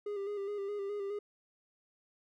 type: tone with vibrato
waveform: triangle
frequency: 404.4 Hz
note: G#4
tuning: 46 cents flat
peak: -33 dBFS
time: 0.06-1.19 s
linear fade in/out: 5 ms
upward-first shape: square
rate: 4.8 Hz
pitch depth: 36 cents each way
effects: none